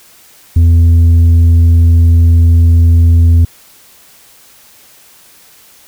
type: tone with tanh clipping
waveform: sine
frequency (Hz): 83.7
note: E2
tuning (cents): +27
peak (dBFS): -4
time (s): 0.56-3.45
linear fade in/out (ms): 5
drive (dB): 4
effects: white hiss -42 dBFS RMS until 5.87 s